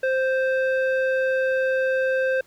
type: tone with low-pass filter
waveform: square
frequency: 523.3 Hz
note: C5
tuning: in tune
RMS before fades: -22 dBFS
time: 0.03-2.41 s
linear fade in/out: 5 ms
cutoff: 1800 Hz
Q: 1.6
effects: pink hiss -57 dBFS RMS until 2.46 s